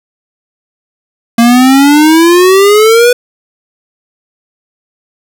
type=exponential sweep; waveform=square; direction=up; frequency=230 to 495.1 Hz; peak=-3 dBFS; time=1.38-3.13 s; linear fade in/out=5 ms; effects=none